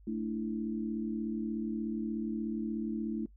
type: chord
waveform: sine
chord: A suspended fourth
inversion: none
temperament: just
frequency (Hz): 220 / 293.3 / 330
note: A3 / D4 / E4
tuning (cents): 0 / -2 / +2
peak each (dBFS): -34 / -39 / -38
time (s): 0.07-3.26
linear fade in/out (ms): 5
effects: noise-tail reverb RT60 0.1 s tail -20 dB re dry + added 50 Hz sine -54 dBFS peak until 3.36 s